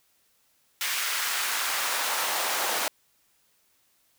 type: noise with high-pass filter sweep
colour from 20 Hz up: pink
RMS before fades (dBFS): -28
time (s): 0.81-2.88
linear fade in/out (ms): 0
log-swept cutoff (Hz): 1800 to 610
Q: 1.1
effects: white hiss -67 dBFS RMS until 4.18 s